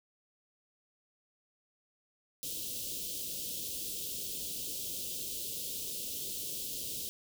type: band-stop noise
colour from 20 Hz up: white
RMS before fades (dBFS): -39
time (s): 2.43-7.09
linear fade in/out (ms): 0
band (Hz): 550 to 2900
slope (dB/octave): 48
effects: none